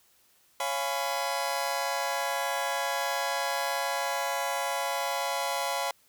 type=chord; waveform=sawtooth; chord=C# dominant seventh; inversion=none; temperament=just; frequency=554.4 / 693 / 831.5 / 997.9 Hz; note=C#5 / E#5 / G#5 / B5; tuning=0 / -14 / +2 / +18 cents; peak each=-30 dBFS; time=0.6-5.91 s; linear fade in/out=2 ms; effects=white hiss -64 dBFS RMS until 6.08 s